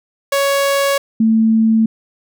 sawtooth / sine tone pair in turn, 557 / 222.6 Hz, C#5 / A3, +8 / +20 cents, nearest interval octave + major third, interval 1588 cents, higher first, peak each -9 dBFS, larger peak neither, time 0.32-0.98 / 1.2-1.86 s, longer neither, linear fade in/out 5 ms, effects none

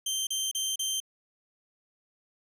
20% pulse tone bursts, 3136 Hz, G7, in tune, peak -23 dBFS, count 4, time 0.06-1.002 s, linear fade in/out 5 ms, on 210 ms, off 34 ms, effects none

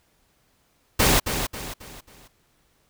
pink noise with echo, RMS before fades -18 dBFS, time 0.99-1.2 s, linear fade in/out 10 ms, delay 270 ms, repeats 4, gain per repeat -8 dB, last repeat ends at 2.28 s, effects pink hiss -65 dBFS RMS until 2.89 s

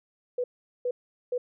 sine tone bursts, 493.9 Hz, B4, in tune, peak -25 dBFS, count 3, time 0.38-1.38 s, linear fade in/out 5 ms, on 60 ms, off 410 ms, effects none

